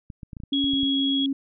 clicks, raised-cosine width 5 ms, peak -25 dBFS, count 9, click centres 0.102 / 0.232 / 0.332 / 0.368 / 0.402 / 0.436 / 0.642 / 0.736 / 0.832 s
sine tone with pitch glide, 277.2 to 273.5 Hz, C#4 to C#4, 0 to -23 cents, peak -22 dBFS, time 0.52-1.33 s, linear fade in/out 5 ms, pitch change -23 cents, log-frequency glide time 0.67-0.75 s
sine tone, 3322 Hz, G#7, in tune, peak -24 dBFS, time 0.53-1.26 s, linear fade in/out 2 ms
effects none

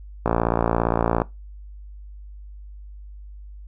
click train, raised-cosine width 1 ms, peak -5 dBFS, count 56, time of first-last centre 0.26-1.218 s, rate 57.4 Hz, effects noise-tail reverb RT60 0.2 s tail -20 dB re dry + added 50 Hz sine -37 dBFS peak until 3.67 s

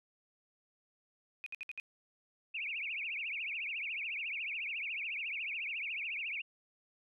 sine tone bursts, 2489 Hz, D#7, in tune, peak -39 dBFS, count 5, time 1.44-1.799 s, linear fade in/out 0 ms, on 23 ms, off 61 ms
sine tone with vibrato, 2469 Hz, D#7, 14 cents flat, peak -36 dBFS, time 2.54-6.42 s, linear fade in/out 10 ms, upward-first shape triangle, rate 14 Hz, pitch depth 250 cents each way
effects none

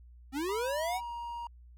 square linear sweep, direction up, 253.5 to 780 Hz, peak -32 dBFS, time 0.32-1.01 s, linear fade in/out 50 ms
triangle tone with pitch glide, 970 to 944.6 Hz, B5 to A#5, -31 to +23 cents, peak -35 dBFS, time 0.49-1.47 s, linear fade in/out 2 ms, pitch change -46 cents, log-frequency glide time 0.76-1.12 s
effects added 60 Hz sine -51 dBFS peak until 1.77 s

